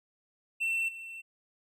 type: tone with level steps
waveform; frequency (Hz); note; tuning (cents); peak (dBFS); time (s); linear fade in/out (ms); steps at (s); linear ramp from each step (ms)
triangle; 2693; E7; +36; -26 / -39; 0.6-1.22; 20; 0.88; 10
effects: none